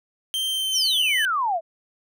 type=tone with pitch glide; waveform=45% pulse; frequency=3139 to 3013 Hz; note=G7 to F#7; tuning=+2 to +31 cents; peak=-23 dBFS; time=0.34-1.25 s; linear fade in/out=0 ms; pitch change=-71 cents; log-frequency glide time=0.49-1.06 s
type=exponential sweep; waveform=sine; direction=down; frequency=6570 to 622.3 Hz; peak=-20 dBFS; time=0.71-1.61 s; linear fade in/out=50 ms
effects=none